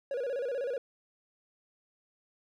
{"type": "tone with vibrato", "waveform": "triangle", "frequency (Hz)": 517, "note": "C5", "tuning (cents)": -21, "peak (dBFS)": -29, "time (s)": [0.11, 0.78], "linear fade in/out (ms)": 2, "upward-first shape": "square", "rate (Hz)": 16, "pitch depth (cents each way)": 120, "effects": []}